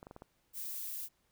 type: clicks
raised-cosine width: 1 ms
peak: -34 dBFS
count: 5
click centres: 0.029 / 0.069 / 0.111 / 0.164 / 0.221 s
type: noise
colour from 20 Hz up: violet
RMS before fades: -41 dBFS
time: 0.53-1.09 s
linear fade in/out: 50 ms
effects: pink hiss -75 dBFS RMS until 1.31 s